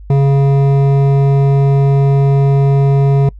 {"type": "tone with hard clipping", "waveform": "sine", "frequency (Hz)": 138.59, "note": "C#3", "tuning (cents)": 0, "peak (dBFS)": -9, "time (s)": [0.1, 3.29], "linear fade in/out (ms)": 2, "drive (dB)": 11, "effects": ["noise-tail reverb RT60 0.1 s tail -26 dB re dry", "added 50 Hz sine -30 dBFS peak until 3.39 s"]}